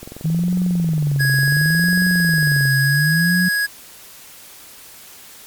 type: click train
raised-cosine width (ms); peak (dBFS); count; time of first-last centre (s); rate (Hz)
2; -20; 59; 0.03-2.654; 22.1
type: tone with vibrato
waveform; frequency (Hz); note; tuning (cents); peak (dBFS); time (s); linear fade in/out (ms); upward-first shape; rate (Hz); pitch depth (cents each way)
sine; 156.6; D#3; +11; -15; 0.24-3.49; 10; sine; 0.7; 250
type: tone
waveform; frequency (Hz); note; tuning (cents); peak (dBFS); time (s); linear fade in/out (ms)
square; 1661.2; G#6; 0; -17; 1.19-3.67; 20
effects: white hiss -41 dBFS RMS until 5.46 s + MP3 96 kbps